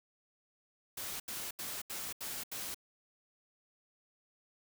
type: noise bursts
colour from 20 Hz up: white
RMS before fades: -41 dBFS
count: 6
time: 0.97-2.745 s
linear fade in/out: 5 ms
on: 230 ms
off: 79 ms
effects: none